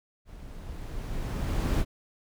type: noise with level ramp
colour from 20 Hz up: brown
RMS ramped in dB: -46 to -23 dBFS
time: 0.25-1.85 s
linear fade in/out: 50 ms
effects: none